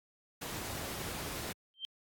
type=noise; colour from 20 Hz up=pink; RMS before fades=-40 dBFS; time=0.41-1.53 s; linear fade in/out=10 ms
type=tone with exponential growth; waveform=sine; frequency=3139 Hz; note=G7; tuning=2 cents sharp; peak=-33 dBFS; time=1.74-1.85 s; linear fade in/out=0 ms; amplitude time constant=22 ms
effects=high-pass 60 Hz 12 dB/octave + AAC 64 kbps